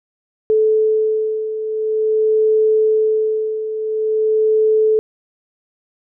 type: beating tone pair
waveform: sine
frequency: 434.5 / 434.97 Hz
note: A4 / A4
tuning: -22 / -20 cents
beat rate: 0.47 Hz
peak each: -20 / -14 dBFS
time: 0.5-4.99 s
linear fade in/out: 0 ms
effects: none